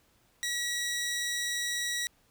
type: tone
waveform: 15% pulse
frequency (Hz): 1923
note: B6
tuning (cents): -47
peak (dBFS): -24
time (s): 0.43-2.07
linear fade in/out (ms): 0
effects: pink hiss -67 dBFS RMS until 2.3 s